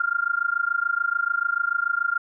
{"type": "tone with amplitude modulation", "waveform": "sine", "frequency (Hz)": 1396.9, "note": "F6", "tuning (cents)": 0, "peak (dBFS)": -17, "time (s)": [0, 2.18], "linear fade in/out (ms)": 5, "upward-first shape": "sine", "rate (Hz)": 26.9, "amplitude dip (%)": 95, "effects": []}